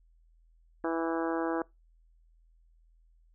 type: harmonic tone with a mistuned harmonic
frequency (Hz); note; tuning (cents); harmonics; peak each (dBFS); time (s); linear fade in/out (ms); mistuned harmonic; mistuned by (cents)
164.81; E3; 0; 2 / 3 / 4 / 5 / 6 / 7 / 8 / 9 / 10; -31 / -35 / -37 / -39 / -41 / -42 / -43 / -44 / -45; 0.84-1.62; 2; 10; -24
effects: noise-tail reverb RT60 0.2 s tail -23 dB re dry + added 41 Hz sine -60 dBFS peak until 3.34 s